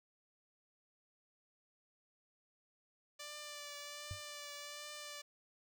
5% pulse tone with vibrato, 587.3 Hz, D5, in tune, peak -35 dBFS, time 3.19-5.22 s, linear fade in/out 10 ms, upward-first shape triangle, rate 1.3 Hz, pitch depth 26 cents each way
sine tone with exponential decay, 95.3 Hz, G2, 48 cents flat, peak -37 dBFS, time 4.11-4.22 s, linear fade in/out 0 ms, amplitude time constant 23 ms
effects none

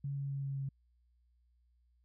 sine tone with pitch steps, 140 / 139.19 / 138.39 / 137.59 / 136.8 Hz, C#3 / C#3 / C#3 / C#3 / C#3, +18 / +7 / -3 / -13 / -23 cents, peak -35 dBFS, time 0.04-0.69 s, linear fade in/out 5 ms, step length 130 ms, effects added 60 Hz sine -68 dBFS peak until 2.04 s

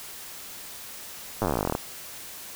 slowing click train, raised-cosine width 1 ms, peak -11 dBFS, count 21, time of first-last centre 1.42-1.751 s, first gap 9 ms, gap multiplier 1.06, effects white hiss -41 dBFS RMS until 2.55 s

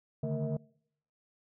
sine tone cluster, 142.5 / 152.2 / 224.1 / 465.6 / 645 Hz, C#3 / D#3 / A3 / A#4 / E5, +48 / -38 / +32 / -2 / -38 cents, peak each -33 / -36 / -36 / -38 / -39 dBFS, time 0.23-0.57 s, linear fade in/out 5 ms, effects noise-tail reverb RT60 0.7 s tail -25 dB re dry + tanh soft clip ceiling -24 dBFS

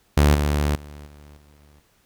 sawtooth tone with level steps, 73.42 Hz, D2, in tune, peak -9 / -15 / -34 / -40 / -47 dBFS, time 0.17-1.8 s, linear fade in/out 5 ms, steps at 0.34 / 0.75 / 1.06 / 1.37 s, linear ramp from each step 5 ms, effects pink hiss -62 dBFS RMS until 2.05 s

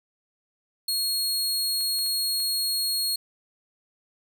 sawtooth tone, 4300 Hz, C8, 47 cents sharp, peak -21 dBFS, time 0.88-3.16 s, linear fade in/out 5 ms
clicks, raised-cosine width 0.2 ms, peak -29 dBFS, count 4, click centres 1.809 / 1.989 / 2.063 / 2.402 s
effects none

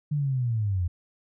sine linear sweep, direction down, 151.6 to 84 Hz, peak -23 dBFS, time 0.11-0.88 s, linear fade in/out 10 ms, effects none

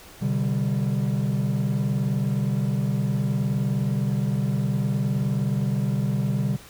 triangle chord, C suspended second, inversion none, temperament equal with one note detuned, 127.46 / 146.83 / 196 Hz, C3 / D3 / G3, -45 / 0 / 0 cents, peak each -22 / -23 / -23 dBFS, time 0.21-6.57 s, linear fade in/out 20 ms, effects tanh soft clip ceiling -15 dBFS + pink hiss -46 dBFS RMS until 6.69 s

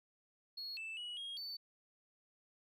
sine tone with pitch steps, 4325 / 2643 / 2920 / 3264 / 4513 Hz, C#8 / E7 / F#7 / G#7 / C#8, -43 / +4 / -24 / -31 / +30 cents, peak -40 dBFS, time 0.57-1.57 s, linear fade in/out 10 ms, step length 200 ms, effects tanh soft clip ceiling -41 dBFS

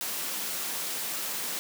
white high-pass noise, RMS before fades -33 dBFS, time 0.01-1.59 s, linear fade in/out 0 ms, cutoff 150 Hz, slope 48 dB/octave, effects none

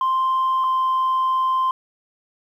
sine tone pair in turn, 1046.5 / 1042.7 Hz, C6 / C6, 0 / -6 cents, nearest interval unison, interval 6 cents, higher first, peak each -15 dBFS, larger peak neither, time 0.01-0.64 / 0.64-1.71 s, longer second, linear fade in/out 2 ms, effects tanh soft clip ceiling -15 dBFS + 9-bit

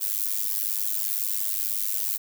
violet noise with amplitude modulation, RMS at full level -23 dBFS, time 0-2.18 s, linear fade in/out 20 ms, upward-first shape sine, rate 102 Hz, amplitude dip 100%, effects none

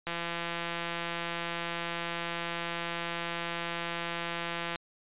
click train, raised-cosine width 0.3 ms, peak -18 dBFS, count 798, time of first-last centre 0.07-4.758 s, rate 170 Hz, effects resampled to 8000 Hz

